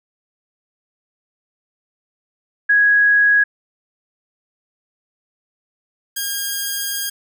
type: tone pair in turn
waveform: sine / 5% pulse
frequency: 1661.2 / 1621.4 Hz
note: G#6 / G#6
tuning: 0 / -42 cents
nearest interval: unison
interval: 42 cents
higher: first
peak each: -10 dBFS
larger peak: neither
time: 2.69-3.44 / 6.16-7.1 s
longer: second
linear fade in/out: 10 ms
effects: none